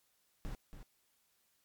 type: noise with echo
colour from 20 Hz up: brown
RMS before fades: -41 dBFS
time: 0.45-0.55 s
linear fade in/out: 0 ms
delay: 280 ms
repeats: 1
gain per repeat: -9 dB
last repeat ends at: 0.83 s
effects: white hiss -75 dBFS RMS until 1.64 s + MP3 96 kbps